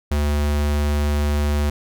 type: tone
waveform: square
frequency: 73.42 Hz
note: D2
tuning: in tune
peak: -18 dBFS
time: 0.11-1.7 s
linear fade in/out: 5 ms
effects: none